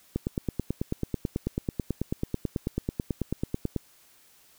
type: click train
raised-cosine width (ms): 3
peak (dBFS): -14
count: 34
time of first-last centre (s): 0.16-3.763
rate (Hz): 9.16
effects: white hiss -59 dBFS RMS until 4.58 s